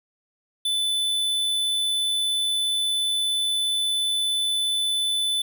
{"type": "tone", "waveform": "square", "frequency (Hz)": 3503, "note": "A7", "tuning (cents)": -8, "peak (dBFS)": -22, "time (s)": [0.65, 5.42], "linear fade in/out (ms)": 5, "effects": []}